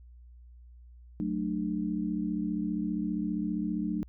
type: chord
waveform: sine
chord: D major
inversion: first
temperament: equal with one note detuned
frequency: 185 / 220 / 300.2 Hz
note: F#3 / A3 / D4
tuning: 0 / 0 / +38 cents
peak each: -33 dBFS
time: 1.2-4.03 s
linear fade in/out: 0 ms
effects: added 60 Hz sine -49 dBFS peak until 4.08 s